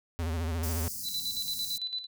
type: tone with vibrato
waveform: square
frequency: 82.1 Hz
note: E2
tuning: 6 cents flat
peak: -30 dBFS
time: 0.19-0.88 s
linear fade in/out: 0 ms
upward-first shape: sine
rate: 14 Hz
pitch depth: 92 cents each way
type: band-stop noise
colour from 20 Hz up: white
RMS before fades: -38 dBFS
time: 0.63-1.78 s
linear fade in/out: 5 ms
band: 260 to 4500 Hz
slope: 96 dB/octave
type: tone with tremolo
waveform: sine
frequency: 3995 Hz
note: B7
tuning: 19 cents sharp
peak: -30 dBFS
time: 1.03-2.07 s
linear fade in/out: 50 ms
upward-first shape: square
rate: 8.9 Hz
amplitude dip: 65%
effects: none